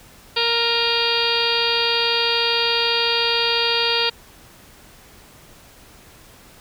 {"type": "harmonic tone with a mistuned harmonic", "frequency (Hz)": 466.2, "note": "A#4", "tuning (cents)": 0, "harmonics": [1, 2, 3, 4, 5, 6, 7, 8, 9, 10], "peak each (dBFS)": [-25, -27, -28, -30, -28, -25, -26, -25, -29, -24], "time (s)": [0.36, 4.1], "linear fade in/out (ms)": 10, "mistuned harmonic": 5, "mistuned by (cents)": 60, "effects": ["pink hiss -47 dBFS RMS until 6.6 s"]}